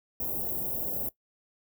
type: band-stop noise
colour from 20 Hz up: white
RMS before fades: -32 dBFS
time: 0.2-1.09 s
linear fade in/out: 2 ms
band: 660 to 14000 Hz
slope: 24 dB/octave
effects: noise-tail reverb RT60 0.1 s tail -19 dB re dry